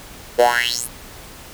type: tone with high-pass filter sweep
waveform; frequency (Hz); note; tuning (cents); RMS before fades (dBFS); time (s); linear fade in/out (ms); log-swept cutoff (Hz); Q
10% pulse; 120; B2; -49; -17; 0.38-0.88; 20; 450 to 12000; 5.8
effects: pink hiss -39 dBFS RMS until 1.53 s